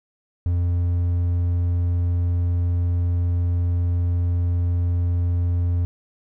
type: tone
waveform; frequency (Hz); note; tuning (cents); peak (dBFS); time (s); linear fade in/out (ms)
triangle; 87.31; F2; 0; -16; 0.46-5.85; 0
effects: none